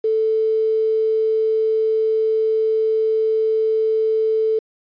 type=tone with quantisation; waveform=sine; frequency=440 Hz; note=A4; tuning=in tune; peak=-15 dBFS; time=0.04-4.59 s; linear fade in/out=5 ms; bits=7; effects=resampled to 11025 Hz